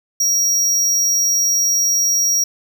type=tone; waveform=square; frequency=5670 Hz; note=F8; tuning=25 cents sharp; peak=-14 dBFS; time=0.2-2.44 s; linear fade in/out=5 ms; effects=none